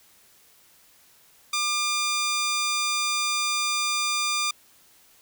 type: tone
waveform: 10% pulse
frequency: 1200 Hz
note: D6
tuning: 37 cents sharp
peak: -15 dBFS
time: 1.53-4.51 s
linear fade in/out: 5 ms
effects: white hiss -57 dBFS RMS until 5.21 s